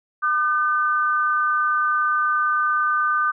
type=tone pair together; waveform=sine; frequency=1206 / 1523.3 Hz; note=D6 / F#6; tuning=+46 / +50 cents; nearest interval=major third; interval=404 cents; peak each=-19 / -22 dBFS; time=0.22-3.32 s; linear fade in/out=20 ms; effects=none